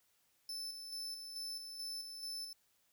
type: tone with tremolo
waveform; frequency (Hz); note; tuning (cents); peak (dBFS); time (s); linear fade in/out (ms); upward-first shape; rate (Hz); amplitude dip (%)
40% pulse; 5274; E8; 0; -40; 0.49-2.53; 2; square; 2.3; 45
effects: white hiss -75 dBFS RMS until 2.92 s